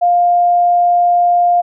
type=tone; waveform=sine; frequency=703 Hz; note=F5; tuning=11 cents sharp; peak=-8 dBFS; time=0.01-1.62 s; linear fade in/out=20 ms; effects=none